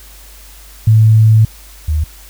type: tone pair in turn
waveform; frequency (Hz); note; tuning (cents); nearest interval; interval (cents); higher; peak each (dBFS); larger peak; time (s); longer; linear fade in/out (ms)
sine; 110 / 76.91; A2 / D#2; 0 / -20; tritone; 620; first; -4 / -11; first; 0.87-1.45 / 1.88-2.04; first; 5
effects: added 50 Hz sine -37 dBFS peak until 2.29 s + white hiss -40 dBFS RMS until 2.29 s